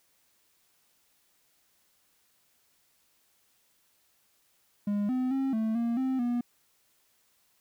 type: tone with pitch steps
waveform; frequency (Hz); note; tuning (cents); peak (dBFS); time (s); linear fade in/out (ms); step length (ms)
triangle; 204.7 / 255 / 268.4 / 220.9 / 233.8 / 261.6 / 241.2; G#3 / C4 / C4 / A3 / A#3 / C4 / B3; -25 / -44 / +44 / +7 / +5 / 0 / -41; -24; 4.87-6.41; 5; 220
effects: white hiss -69 dBFS RMS until 7.6 s